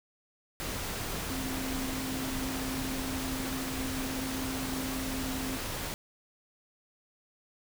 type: tone in noise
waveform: sine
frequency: 262.7 Hz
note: C4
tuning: 7 cents sharp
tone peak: -35 dBFS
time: 1.3-5.57 s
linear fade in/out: 0 ms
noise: pink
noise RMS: -36 dBFS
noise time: 0.6-5.94 s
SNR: -2 dB
effects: none